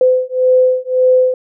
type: beating tone pair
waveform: sine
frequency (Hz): 509 / 510.8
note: C5 / C5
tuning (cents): -48 / -42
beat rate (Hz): 1.8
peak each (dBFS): -12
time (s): 0.01-1.34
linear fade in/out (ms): 2
effects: none